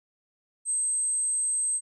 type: tone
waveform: sine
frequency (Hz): 8270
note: C9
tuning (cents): -21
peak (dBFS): -24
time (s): 0.65-1.81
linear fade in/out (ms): 50
effects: none